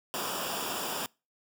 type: noise with comb filter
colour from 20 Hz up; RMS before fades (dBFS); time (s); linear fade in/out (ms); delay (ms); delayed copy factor
pink; -34; 0.14-1.06; 0; 0.48; -0.75
effects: noise-tail reverb RT60 0.3 s tail -26 dB re dry + high-pass 150 Hz 12 dB/octave